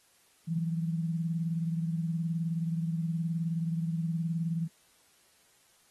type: beating tone pair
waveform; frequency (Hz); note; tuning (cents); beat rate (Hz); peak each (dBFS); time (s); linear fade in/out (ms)
sine; 164.1 / 183.1; E3 / F#3; -8 / -18; 19; -29 / -38; 0.47-4.68; 20
effects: white hiss -65 dBFS RMS until 5.9 s + AAC 32 kbps